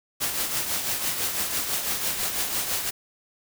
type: noise with tremolo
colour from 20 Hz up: white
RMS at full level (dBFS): -25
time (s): 0.2-2.91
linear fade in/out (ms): 20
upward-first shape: triangle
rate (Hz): 6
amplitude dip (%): 55
effects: none